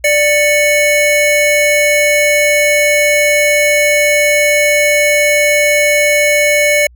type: tone pair together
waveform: square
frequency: 589.8 / 2217 Hz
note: D5 / C#7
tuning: +7 / 0 cents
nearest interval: octave + major seventh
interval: 2293 cents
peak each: -12 dBFS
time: 0.04-6.87 s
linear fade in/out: 5 ms
effects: added 60 Hz sine -39 dBFS peak until 6.95 s